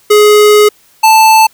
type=tone pair in turn; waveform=square; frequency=419.5 / 880.5 Hz; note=G#4 / A5; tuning=+17 / +1 cents; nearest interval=octave + minor second; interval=1284 cents; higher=second; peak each=-3 dBFS; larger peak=neither; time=0.1-0.69 / 1.03-1.47 s; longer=first; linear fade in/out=10 ms; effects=white hiss -47 dBFS RMS until 1.53 s